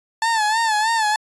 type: tone with vibrato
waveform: 30% pulse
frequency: 880 Hz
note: A5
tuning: in tune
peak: -14 dBFS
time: 0.22-1.16 s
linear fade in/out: 2 ms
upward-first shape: sine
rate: 3.2 Hz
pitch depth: 83 cents each way
effects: resampled to 22050 Hz